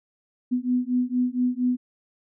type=beating tone pair; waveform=sine; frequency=246.9 / 251.2 Hz; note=B3 / B3; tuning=0 / +30 cents; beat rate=4.3 Hz; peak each=-24 dBFS; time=0.51-1.77 s; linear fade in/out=20 ms; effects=none